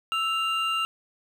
triangle tone pair together, 1317.2 / 2794 Hz, E6 / F7, -2 / 0 cents, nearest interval octave + minor second, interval 1302 cents, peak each -25 dBFS, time 0.12-0.85 s, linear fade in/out 0 ms, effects none

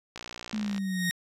click train, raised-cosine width 0.2 ms, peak -21 dBFS, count 38, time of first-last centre 0.16-0.78 s, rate 59.7 Hz
sine exponential sweep, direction down, 217.4 to 174.61 Hz, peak -28 dBFS, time 0.53-1.1 s, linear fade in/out 5 ms
sawtooth tone with exponential growth, 1864.7 Hz, A#6, in tune, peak -22 dBFS, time 0.55-1.11 s, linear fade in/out 0 ms, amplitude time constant 120 ms
effects resampled to 32000 Hz

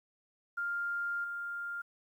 sine tone with level steps, 1400 Hz, F6, 4 cents sharp, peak -32 / -36 dBFS, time 0.57-1.82 s, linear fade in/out 10 ms, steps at 1.24 s, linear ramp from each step 2 ms, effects 11-bit

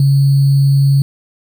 sine tone with sample-and-hold, 138.59 Hz, C#3, in tune, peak -7 dBFS, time 0-1.02 s, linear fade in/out 2 ms, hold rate 4410 Hz, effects none

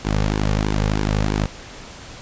sawtooth tone with flanger, 51.91 Hz, G#1, in tune, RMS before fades -20 dBFS, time 0.04-1.47 s, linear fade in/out 20 ms, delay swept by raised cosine 1.5 to 3.1 ms, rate 3.1 Hz, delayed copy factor -0.7, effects pink hiss -38 dBFS RMS until 2.21 s + resampled to 16000 Hz

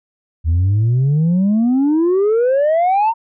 sine exponential sweep, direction up, 77.78 to 932.3 Hz, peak -9 dBFS, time 0.44-3.14 s, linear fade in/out 50 ms, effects tanh soft clip ceiling -10 dBFS

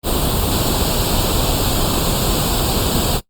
pink noise with comb filter, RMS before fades -17 dBFS, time 0.03-3.21 s, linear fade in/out 50 ms, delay 0.25 ms, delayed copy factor +0.8, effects noise-tail reverb RT60 0.1 s tail -20 dB re dry + Opus 32 kbps

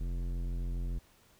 sine tone with tanh clipping, 43.65 Hz, F1, in tune, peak -34 dBFS, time 0-0.99 s, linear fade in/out 10 ms, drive 15 dB, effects pink hiss -64 dBFS RMS until 1.39 s

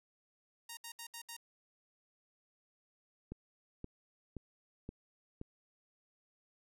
5% pulse tone bursts, 932.3 Hz, A#5, in tune, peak -33 dBFS, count 5, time 0.69-1.367 s, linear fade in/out 5 ms, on 81 ms, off 68 ms
click train, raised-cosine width 3 ms, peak -30 dBFS, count 5, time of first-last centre 3.32-5.414 s, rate 1.91 Hz
effects none

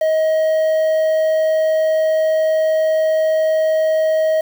triangle tone with quantisation, 631 Hz, D#5, 24 cents sharp, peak -11 dBFS, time 0.01-4.41 s, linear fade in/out 5 ms, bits 6, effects none

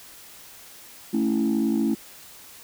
sine chord, A major, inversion none, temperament equal, 220 / 277.2 / 329.6 Hz, A3 / C#4 / E4, 0 / 0 / 0 cents, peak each -22 / -24 / -24 dBFS, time 1.13-1.95 s, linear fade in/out 10 ms, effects tanh soft clip ceiling -15 dBFS + white hiss -46 dBFS RMS until 2.63 s

